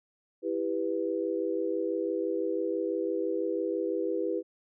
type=chord; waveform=sine; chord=E minor; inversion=none; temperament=just; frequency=329.6 / 395.6 / 494.4 Hz; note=E4 / G4 / B4; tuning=0 / +16 / +2 cents; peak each=-32 dBFS; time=0.42-4.43 s; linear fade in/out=50 ms; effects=none

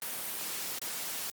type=noise with dropouts; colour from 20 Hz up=white; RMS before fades=-37 dBFS; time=0.02-1.3 s; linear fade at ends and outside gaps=0 ms; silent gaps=0.786-0.817 s; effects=high-pass 150 Hz 12 dB/octave + Opus 32 kbps

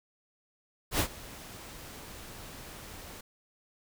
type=noise with ADSR envelope; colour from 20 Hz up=pink; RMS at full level=-26 dBFS; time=0.91-3.21 s; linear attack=85 ms; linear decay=78 ms; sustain=-20 dB; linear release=6 ms; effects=none

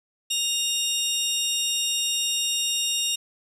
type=tone pair together; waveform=25% pulse; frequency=2809 / 3722 Hz; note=F7 / A#7; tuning=+9 / -3 cents; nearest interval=perfect fourth; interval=488 cents; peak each=-22 dBFS; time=0.3-3.16 s; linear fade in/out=10 ms; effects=resampled to 32000 Hz + 9-bit

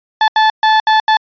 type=tone bursts at uneven times; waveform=35% pulse; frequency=871 Hz; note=A5; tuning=18 cents flat; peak=-6 dBFS; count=5; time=0.21-0.28 / 0.36-0.5 / 0.63-0.8 / 0.87-1 / 1.08-1.17 s; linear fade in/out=2 ms; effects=resampled to 11025 Hz

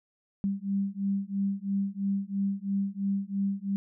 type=beating tone pair; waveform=sine; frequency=196 / 199 Hz; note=G3 / G3; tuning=0 / +26 cents; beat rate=3 Hz; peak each=-30 dBFS; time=0.44-3.76 s; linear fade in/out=0 ms; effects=none

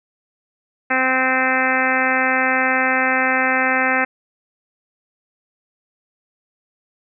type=harmonic tone; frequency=259.4 Hz; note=C4; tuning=15 cents flat; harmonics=1 / 2 / 3 / 4 / 5 / 6 / 7 / 8 / 9 / 10; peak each=-25 / -25 / -23 / -28 / -25 / -22 / -22 / -23 / -28 / -28 dBFS; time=0.9-4.05 s; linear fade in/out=10 ms; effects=none

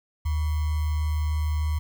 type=tone with sample-and-hold; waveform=sine; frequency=76.6 Hz; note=D#2; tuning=27 cents flat; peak=-22 dBFS; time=0.25-1.79 s; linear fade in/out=10 ms; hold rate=1050 Hz; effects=none

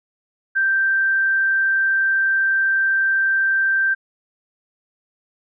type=tone; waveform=sine; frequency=1568 Hz; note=G6; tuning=in tune; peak=-15 dBFS; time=0.55-3.95 s; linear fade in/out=20 ms; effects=none

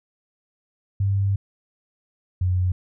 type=tone pair in turn; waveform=sine; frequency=98.7 / 91.08 Hz; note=G2 / F#2; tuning=+12 / -27 cents; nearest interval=minor second; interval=139 cents; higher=first; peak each=-18 dBFS; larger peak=neither; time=1-1.36 / 2.41-2.72 s; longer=first; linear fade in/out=5 ms; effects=none

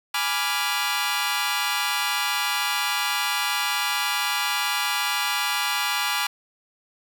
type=chord; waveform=15% pulse; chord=G# diminished seventh; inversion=none; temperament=equal; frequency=830.6 / 987.8 / 1174.7 / 1396.9 Hz; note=G#5 / B5 / D6 / F6; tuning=0 / 0 / 0 / 0 cents; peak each=-22 dBFS; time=0.14-6.27 s; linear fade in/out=5 ms; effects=none

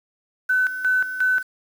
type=tone with tremolo; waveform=sine; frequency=1511 Hz; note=F#6; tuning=36 cents sharp; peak=-16 dBFS; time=0.49-1.43 s; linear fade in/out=10 ms; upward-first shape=square; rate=2.8 Hz; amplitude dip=70%; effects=7-bit

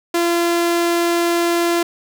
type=tone; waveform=sawtooth; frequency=342.3 Hz; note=F4; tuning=35 cents flat; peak=-11 dBFS; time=0.14-1.83 s; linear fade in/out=5 ms; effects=none

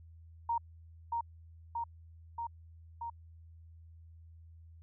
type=tone with echo; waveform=sine; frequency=932.3 Hz; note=A#5; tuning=in tune; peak=-29 dBFS; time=0.49-0.58 s; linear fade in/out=5 ms; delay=630 ms; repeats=4; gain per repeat=-2 dB; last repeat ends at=3.1 s; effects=added 82 Hz sine -52 dBFS peak until 4.82 s

